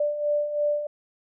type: beating tone pair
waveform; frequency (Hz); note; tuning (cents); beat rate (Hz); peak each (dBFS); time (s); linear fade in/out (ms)
sine; 587.3 / 590.3; D5 / D5; 0 / +9; 3; -30 / -23; 0-0.87; 5
effects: none